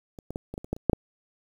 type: clicks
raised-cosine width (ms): 2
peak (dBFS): -28 / -22 / -17 / -22 / -21 / -26 / -14 / -29 / -6 / -8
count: 10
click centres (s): 0.188 / 0.306 / 0.359 / 0.54 / 0.579 / 0.645 / 0.73 / 0.765 / 0.897 / 0.932
effects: 8-bit